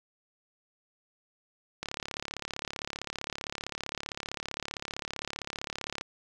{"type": "click train", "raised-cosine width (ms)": 0.2, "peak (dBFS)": -17, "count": 149, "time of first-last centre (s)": [1.83, 6.011], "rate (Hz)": 35.4, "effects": []}